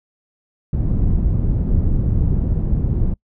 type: low-pass noise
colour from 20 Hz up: pink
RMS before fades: -17 dBFS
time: 0.73-3.14 s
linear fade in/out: 5 ms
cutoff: 170 Hz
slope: 12 dB/octave
effects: noise-tail reverb RT60 0.1 s tail -25 dB re dry